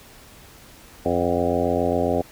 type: harmonic tone with a mistuned harmonic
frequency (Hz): 87.31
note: F2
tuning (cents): 0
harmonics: 1 / 2 / 3 / 4 / 5 / 6 / 7 / 8 / 9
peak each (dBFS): -30 / -31 / -26 / -28 / -26 / -26 / -26 / -29 / -32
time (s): 1.05-2.22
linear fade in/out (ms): 10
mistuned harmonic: 8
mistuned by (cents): +45
effects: pink hiss -47 dBFS RMS until 2.31 s